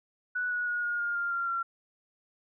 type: tone with pitch steps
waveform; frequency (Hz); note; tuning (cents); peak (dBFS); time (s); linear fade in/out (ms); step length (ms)
sine; 1478 / 1461.9 / 1445.9 / 1430.1 / 1414.5 / 1399.1 / 1383.8 / 1368.7; F#6 / F#6 / F#6 / F6 / F6 / F6 / F6 / F6; -2 / -21 / -40 / +41 / +22 / +3 / -16 / -35; -28; 0.35-1.63; 10; 160
effects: none